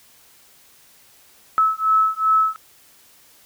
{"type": "beating tone pair", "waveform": "sine", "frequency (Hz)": [1298, 1300.6], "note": ["E6", "E6"], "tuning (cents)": [-27, -24], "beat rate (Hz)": 2.6, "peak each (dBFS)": -18, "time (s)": [1.58, 2.56], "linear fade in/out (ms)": 0, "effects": ["white hiss -52 dBFS RMS until 3.45 s"]}